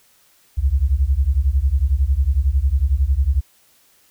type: beating tone pair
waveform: sine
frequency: 62.7 / 73.7 Hz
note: B1 / D2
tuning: +27 / +7 cents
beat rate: 11 Hz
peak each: -17 dBFS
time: 0.57-3.41 s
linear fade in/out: 20 ms
effects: white hiss -56 dBFS RMS until 4.1 s